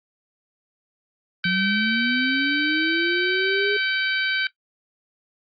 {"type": "harmonic tone", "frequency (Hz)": 769, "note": "G5", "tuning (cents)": -33, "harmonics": [2, 3, 4, 5, 6], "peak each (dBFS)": [-23, -27, -29, -31, -33], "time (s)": [1.44, 4.47], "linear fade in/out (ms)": 2}
{"type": "linear sweep", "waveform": "sine", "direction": "up", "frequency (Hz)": [176.7, 415.3], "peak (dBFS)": -23, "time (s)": [1.45, 3.77], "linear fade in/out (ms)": 5}
{"effects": ["noise-tail reverb RT60 0.1 s tail -17 dB re dry", "Opus 48 kbps"]}